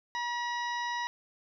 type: harmonic tone with a mistuned harmonic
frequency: 960 Hz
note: B5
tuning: 49 cents flat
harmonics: 1 / 2 / 3 / 4 / 5 / 6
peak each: -33 / -36 / -47 / -43 / -48 / -49 dBFS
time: 0.15-1.07 s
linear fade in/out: 0 ms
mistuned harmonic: 5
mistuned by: +93 cents
effects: none